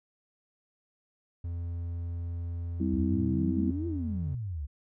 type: tone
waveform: triangle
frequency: 85.6 Hz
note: F2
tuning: 34 cents flat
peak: -30 dBFS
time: 1.44-4.35 s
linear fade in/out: 5 ms
type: harmonic tone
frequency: 64.8 Hz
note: C2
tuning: 16 cents flat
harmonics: 3 / 4 / 5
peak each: -30 / -31 / -32 dBFS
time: 2.8-3.71 s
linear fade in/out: 5 ms
type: exponential two-way sweep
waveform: sine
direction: up then down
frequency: 65.41 to 346.4 to 65.41 Hz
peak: -32 dBFS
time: 2.92-4.67 s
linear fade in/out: 20 ms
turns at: 3.87 s
effects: none